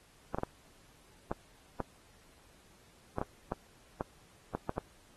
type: clicks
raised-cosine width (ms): 1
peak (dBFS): -19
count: 12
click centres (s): 0.346 / 0.385 / 0.434 / 1.315 / 1.803 / 3.184 / 3.215 / 3.521 / 4.009 / 4.55 / 4.694 / 4.781
effects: pink hiss -63 dBFS RMS until 5.16 s + AAC 32 kbps